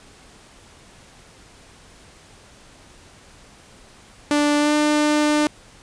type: tone with pitch glide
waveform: sawtooth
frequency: 293.7 to 299.4 Hz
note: D4 to D4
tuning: 0 to +33 cents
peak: -12 dBFS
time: 4.31-5.47 s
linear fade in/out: 0 ms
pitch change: +33 cents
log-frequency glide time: 4.58-4.73 s
effects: pink hiss -48 dBFS RMS until 5.82 s + resampled to 22050 Hz